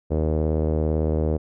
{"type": "tone with low-pass filter", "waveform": "sawtooth", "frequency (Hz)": 77.9, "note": "D#2", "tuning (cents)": 3, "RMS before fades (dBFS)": -22, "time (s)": [0.1, 1.38], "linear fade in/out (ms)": 20, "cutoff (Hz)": 500, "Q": 2.8, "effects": []}